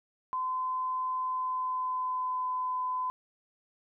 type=tone with pitch glide; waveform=sine; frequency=1024 to 1012.8 Hz; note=C6 to B5; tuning=-38 to +43 cents; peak=-29 dBFS; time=0.33-3.1 s; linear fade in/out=0 ms; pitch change=-19 cents; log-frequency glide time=1.19-2.53 s; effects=none